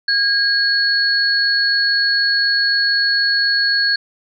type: tone pair together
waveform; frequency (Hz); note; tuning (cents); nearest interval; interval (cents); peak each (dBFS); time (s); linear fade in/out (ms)
sine; 1629 / 4373; G#6 / C#8; -34 / -24; octave + perfect fourth; 1710; -16 / -16; 0.08-3.96; 5
effects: none